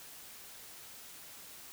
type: silence
effects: white hiss -51 dBFS RMS until 1.72 s